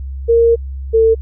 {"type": "tone pair in turn", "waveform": "sine", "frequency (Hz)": [463.5, 448.7], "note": ["A#4", "A4"], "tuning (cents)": [-10, 34], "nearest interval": "minor second", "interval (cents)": 56, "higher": "first", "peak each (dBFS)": -7, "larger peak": "neither", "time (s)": [[0.28, 0.56], [0.93, 1.15]], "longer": "first", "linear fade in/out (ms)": 20, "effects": ["added 67 Hz sine -22 dBFS peak until 1.21 s"]}